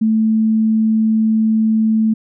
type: tone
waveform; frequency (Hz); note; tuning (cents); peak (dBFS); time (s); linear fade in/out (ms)
sine; 220; A3; 0; -11; 0.01-2.14; 10
effects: none